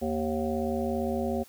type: harmonic tone with a mistuned harmonic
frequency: 77.78 Hz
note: D#2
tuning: in tune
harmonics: 1 / 3 / 5 / 7 / 9 / 10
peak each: -37 / -30 / -33 / -33 / -37 / -40 dBFS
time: 0.01-1.44 s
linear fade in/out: 20 ms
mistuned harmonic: 10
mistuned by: -46 cents
effects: white hiss -55 dBFS RMS until 1.48 s